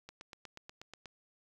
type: click train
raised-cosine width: 0.2 ms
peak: -30 dBFS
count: 9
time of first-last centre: 0.09-1.057 s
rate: 8.27 Hz
effects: 10-bit